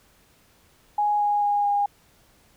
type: tone with pitch steps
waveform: sine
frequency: 831 / 825.3 / 819.6 / 813.9 Hz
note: G#5 / G#5 / G#5 / G#5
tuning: +1 / -11 / -23 / -35 cents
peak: -19 dBFS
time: 0.98-1.86 s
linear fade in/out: 5 ms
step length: 220 ms
effects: pink hiss -59 dBFS RMS until 2.56 s